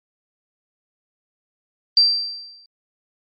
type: tone with exponential decay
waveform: sine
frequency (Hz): 4699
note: D8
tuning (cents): 0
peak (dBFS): -8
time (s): 1.97-2.66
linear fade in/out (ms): 2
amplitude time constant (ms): 150
effects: MP3 32 kbps